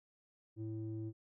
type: tone with low-pass filter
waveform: square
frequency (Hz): 110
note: A2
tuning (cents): 0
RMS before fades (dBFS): -42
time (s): 0.56-1.13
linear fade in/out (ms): 50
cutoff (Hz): 290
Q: 5.1
effects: none